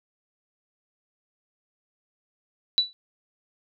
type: tone with exponential decay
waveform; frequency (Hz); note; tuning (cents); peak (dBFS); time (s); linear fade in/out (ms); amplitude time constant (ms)
sine; 3951; B7; 0; -13; 2.78-2.93; 0; 31
effects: none